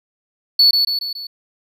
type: tone with echo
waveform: triangle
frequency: 4435 Hz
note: C#8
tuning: in tune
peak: -6 dBFS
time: 0.59-0.71 s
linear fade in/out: 5 ms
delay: 140 ms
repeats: 4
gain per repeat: -5 dB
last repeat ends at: 1.27 s
effects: tanh soft clip ceiling -3 dBFS